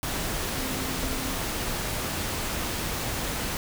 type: tone in noise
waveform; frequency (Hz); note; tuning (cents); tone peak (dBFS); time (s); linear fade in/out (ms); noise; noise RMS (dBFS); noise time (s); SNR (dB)
sine; 260; C4; -11; -36; 0.55-1.33; 0; pink; -30; 0.03-3.57; -9
effects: none